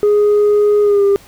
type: tone with pitch glide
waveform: sine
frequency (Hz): 415.3 to 399.3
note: G#4 to G4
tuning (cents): 0 to +32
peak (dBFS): -6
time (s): 0.03-1.16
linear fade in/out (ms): 0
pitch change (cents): -68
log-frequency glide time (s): 0.82-1.04
effects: tanh soft clip ceiling -7 dBFS + pink hiss -43 dBFS RMS until 1.27 s